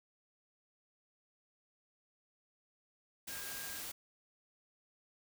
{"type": "tone in noise", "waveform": "sine", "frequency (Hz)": 1616, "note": "G#6", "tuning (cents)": -48, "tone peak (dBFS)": -50, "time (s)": [3.29, 3.8], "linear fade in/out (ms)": 10, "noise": "white", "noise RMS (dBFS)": -44, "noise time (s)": [3.27, 3.92], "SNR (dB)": -9, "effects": []}